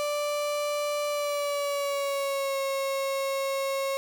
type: tone with pitch glide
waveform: 35% pulse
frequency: 587.3 to 544.8 Hz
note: D5 to C#5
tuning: 0 to -30 cents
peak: -25 dBFS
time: 0-3.97 s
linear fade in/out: 0 ms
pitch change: -130 cents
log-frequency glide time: 1.08-2.59 s
effects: 10-bit